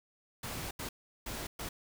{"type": "noise bursts at uneven times", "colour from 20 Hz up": "pink", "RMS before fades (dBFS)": -40, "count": 4, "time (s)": [[0.43, 0.71], [0.79, 0.89], [1.26, 1.47], [1.59, 1.69]], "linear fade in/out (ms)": 5, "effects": []}